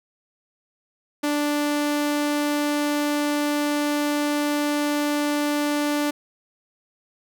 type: tone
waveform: sawtooth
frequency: 293.5 Hz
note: D4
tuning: 1 cent flat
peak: -17 dBFS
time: 1.23-6.11 s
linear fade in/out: 10 ms
effects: none